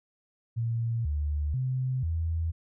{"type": "tone with pitch steps", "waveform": "sine", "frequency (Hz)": [115.6, 74, 129.1, 82.1], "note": ["A#2", "D2", "C3", "E2"], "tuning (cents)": [-14, 14, -23, -6], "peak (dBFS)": -26, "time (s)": [0.56, 2.52], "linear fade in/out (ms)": 20, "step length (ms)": 490, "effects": []}